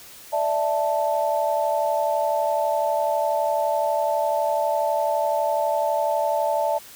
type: chord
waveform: sine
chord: D suspended second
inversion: none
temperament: equal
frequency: 587.3 / 659.3 / 880 Hz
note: D5 / E5 / A5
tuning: 0 / 0 / 0 cents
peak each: -24 dBFS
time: 0.32-6.79 s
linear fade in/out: 20 ms
effects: white hiss -44 dBFS RMS until 6.95 s